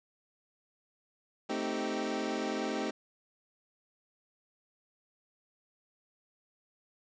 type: chord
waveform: 25% pulse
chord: A half-diminished seventh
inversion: none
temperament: equal with one note detuned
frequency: 220 / 261.6 / 311.1 / 389.3 Hz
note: A3 / C4 / Eb4 / G4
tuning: 0 / 0 / 0 / -12 cents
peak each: -34 dBFS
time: 1.49-2.91 s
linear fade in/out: 10 ms
effects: resampled to 16000 Hz + 9-bit